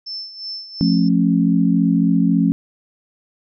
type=tone with tremolo; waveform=sine; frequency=5300 Hz; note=E8; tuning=9 cents sharp; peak=-25 dBFS; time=0.06-1.09 s; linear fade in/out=10 ms; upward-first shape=sine; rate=2.8 Hz; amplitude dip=70%
type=chord; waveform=sine; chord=F augmented; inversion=none; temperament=just; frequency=174.61 / 218.3 / 272.8 Hz; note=F3 / A3 / C#4; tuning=0 / -13 / -28 cents; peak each=-16 / -18 / -17 dBFS; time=0.81-2.52 s; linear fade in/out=0 ms
effects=none